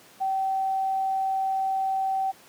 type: tone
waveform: sine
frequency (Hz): 770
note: G5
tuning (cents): -31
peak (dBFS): -23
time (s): 0.2-2.32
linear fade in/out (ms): 20
effects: pink hiss -52 dBFS RMS until 2.48 s + high-pass 200 Hz 12 dB/octave